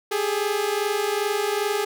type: tone pair together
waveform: sawtooth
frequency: 402.3 / 424.8 Hz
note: G4 / G#4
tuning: +45 / +39 cents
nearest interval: minor second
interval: 94 cents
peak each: -21 dBFS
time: 0.11-1.85 s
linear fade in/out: 10 ms
effects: none